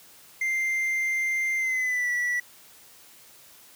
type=tone with pitch glide; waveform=triangle; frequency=2093 to 1952.8 Hz; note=C7 to B6; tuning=0 to -20 cents; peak=-22 dBFS; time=0.41-2.4 s; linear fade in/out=5 ms; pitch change=-120 cents; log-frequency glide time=1.57-2.1 s; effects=white hiss -52 dBFS RMS until 3.75 s + high-pass 60 Hz 12 dB/octave